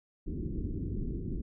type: low-pass noise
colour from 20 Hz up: pink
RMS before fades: -35 dBFS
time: 0.26-1.42 s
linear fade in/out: 10 ms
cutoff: 380 Hz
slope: 48 dB/octave
effects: none